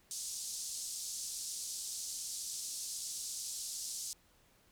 white band-pass noise, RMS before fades -42 dBFS, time 0.11-4.13 s, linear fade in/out 0 ms, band 4700 to 9000 Hz, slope 24 dB/octave, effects pink hiss -68 dBFS RMS until 4.71 s

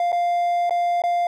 triangle tone with dropouts, 698.5 Hz, F5, in tune, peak -16 dBFS, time 0-1.27 s, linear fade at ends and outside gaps 2 ms, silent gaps 0.12-0.127 / 0.696-0.707 / 1.02-1.037 s, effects none

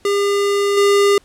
square tone with level steps, 403.1 Hz, G4, 48 cents sharp, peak -15 / -11 dBFS, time 0.05-1.18 s, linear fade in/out 2 ms, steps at 0.77 s, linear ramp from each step 5 ms, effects pink hiss -53 dBFS RMS until 1.24 s + low-pass 10000 Hz 12 dB/octave

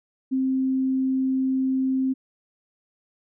sine tone, 262.9 Hz, C4, 8 cents sharp, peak -20 dBFS, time 0.31-2.14 s, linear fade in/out 20 ms, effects none

